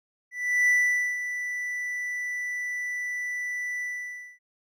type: tone with ADSR envelope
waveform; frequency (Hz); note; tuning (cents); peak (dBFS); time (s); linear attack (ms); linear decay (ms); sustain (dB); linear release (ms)
triangle; 1975.5; B6; 0; -16; 0.31-4.39; 370; 490; -11; 570
effects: none